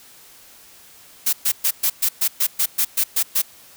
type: noise bursts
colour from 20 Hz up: blue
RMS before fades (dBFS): -18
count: 12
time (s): 1.26-3.42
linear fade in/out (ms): 10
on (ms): 70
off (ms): 120
effects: white hiss -47 dBFS RMS until 3.76 s